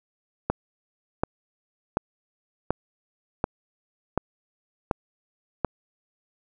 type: click train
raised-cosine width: 1 ms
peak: -8 dBFS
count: 8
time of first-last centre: 0.5-5.647 s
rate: 1.36 Hz
effects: none